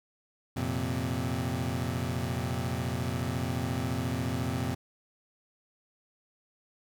25% pulse chord, F suspended fourth, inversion none, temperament equal, 87.31 / 116.54 / 130.81 Hz, F2 / Bb2 / C3, 0 / 0 / 0 cents, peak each -31 / -30 / -30 dBFS, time 0.56-4.75 s, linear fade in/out 10 ms, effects none

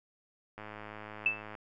click train, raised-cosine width 0.5 ms, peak -29 dBFS, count 104, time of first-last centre 0.58-1.552 s, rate 106 Hz
sine tone with exponential decay, 2637 Hz, E7, in tune, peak -21 dBFS, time 1.26-1.44 s, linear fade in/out 2 ms, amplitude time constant 38 ms
effects none

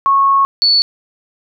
sine tone pair in turn, 1099 / 4448 Hz, C#6 / C#8, -15 / +5 cents, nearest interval 2 octaves, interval 2420 cents, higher second, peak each -8 dBFS, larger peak neither, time 0.06-0.45 / 0.62-0.82 s, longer first, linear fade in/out 0 ms, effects none

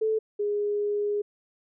sine tone pair in turn, 438 / 412.9 Hz, A4 / G#4, -8 / -10 cents, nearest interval minor second, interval 102 cents, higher first, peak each -22 / -24 dBFS, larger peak first, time 0.01-0.19 / 0.39-1.22 s, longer second, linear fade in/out 10 ms, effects none

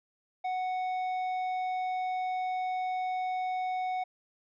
sine tone with tanh clipping, 740 Hz, F#5, in tune, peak -31 dBFS, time 0.44-4.04 s, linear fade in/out 10 ms, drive 8 dB, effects none

